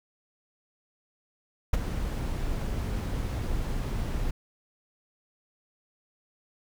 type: noise with ADSR envelope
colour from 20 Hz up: brown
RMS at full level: -19 dBFS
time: 1.73-4.31 s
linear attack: 8 ms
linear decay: 19 ms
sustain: -11 dB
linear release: 6 ms
effects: none